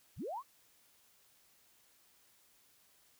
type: linear sweep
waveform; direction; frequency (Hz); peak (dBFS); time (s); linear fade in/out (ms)
sine; up; 34.65 to 1163; -38; 0.16-0.43; 50
effects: white hiss -68 dBFS RMS until 3.19 s